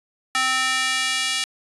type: tone with high-pass filter sweep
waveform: square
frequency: 260 Hz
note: C4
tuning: 11 cents flat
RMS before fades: -22 dBFS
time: 0.35-1.44 s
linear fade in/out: 0 ms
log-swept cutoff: 1400 to 2800 Hz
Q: 1.3
effects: resampled to 24000 Hz